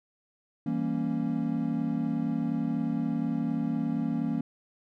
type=chord; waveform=triangle; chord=E diminished seventh; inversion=none; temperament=equal; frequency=164.81 / 196 / 233.1 / 277.2 Hz; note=E3 / G3 / Bb3 / Db4; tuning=0 / 0 / 0 / 0 cents; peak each=-31 / -34 / -28 / -30 dBFS; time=0.66-4.41 s; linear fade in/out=5 ms; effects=none